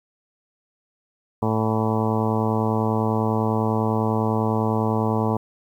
harmonic tone with a mistuned harmonic, 110 Hz, A2, in tune, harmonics 1 / 2 / 3 / 4 / 5 / 6 / 7 / 8 / 9 / 10, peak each -24 / -24 / -30 / -27 / -32 / -33 / -31 / -31 / -30 / -36 dBFS, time 1.42-5.37 s, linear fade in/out 5 ms, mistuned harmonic 10, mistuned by +54 cents, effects 9-bit

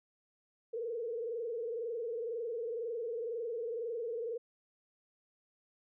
sine tone with frequency modulation, 463.8 Hz, A#4, 9 cents flat, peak -35 dBFS, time 0.73-4.38 s, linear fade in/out 10 ms, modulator 22 Hz, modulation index 1.2, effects none

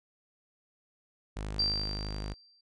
sawtooth tone, 51.6 Hz, G#1, 10 cents flat, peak -31 dBFS, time 1.36-2.34 s, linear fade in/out 10 ms
sine tone with exponential decay, 4699 Hz, D8, in tune, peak -24 dBFS, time 1.59-2.61 s, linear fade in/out 5 ms, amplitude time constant 220 ms
effects resampled to 22050 Hz

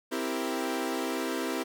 sawtooth chord, C dominant seventh, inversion none, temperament equal, 261.6 / 329.6 / 392 / 466.2 Hz, C4 / E4 / G4 / Bb4, 0 / 0 / 0 / 0 cents, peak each -30 / -30 / -32 / -34 dBFS, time 0.11-1.64 s, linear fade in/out 20 ms, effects none

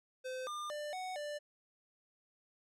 square tone with pitch steps, 514 / 1203 / 594 / 742 / 590 Hz, C5 / D6 / D5 / F#5 / D5, -31 / +41 / +20 / +5 / +8 cents, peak -40 dBFS, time 0.24-1.39 s, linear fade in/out 20 ms, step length 230 ms, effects low-pass 9000 Hz 12 dB/octave

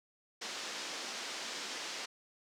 white band-pass noise, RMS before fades -42 dBFS, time 0.41-2.06 s, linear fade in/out 10 ms, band 220 to 6100 Hz, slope 24 dB/octave, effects none

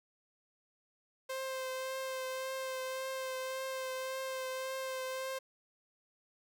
sawtooth tone with vibrato, 523.3 Hz, C5, in tune, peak -33 dBFS, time 1.29-5.39 s, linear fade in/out 10 ms, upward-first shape triangle, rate 1.8 Hz, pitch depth 19 cents each way, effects none

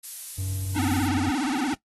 violet noise, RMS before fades -33 dBFS, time 0.03-1.08 s, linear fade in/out 10 ms
triangle tone with pitch glide, 95 to 94.13 Hz, F#2 to F#2, +46 to +30 cents, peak -26 dBFS, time 0.38-1.3 s, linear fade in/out 5 ms, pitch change -16 cents, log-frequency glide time 0.87-1.03 s
square tone with vibrato, 277.2 Hz, C#4, in tune, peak -24 dBFS, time 0.76-1.74 s, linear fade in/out 0 ms, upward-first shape sine, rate 17 Hz, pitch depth 200 cents each way
effects noise-tail reverb RT60 0.1 s tail -18 dB re dry + AAC 32 kbps

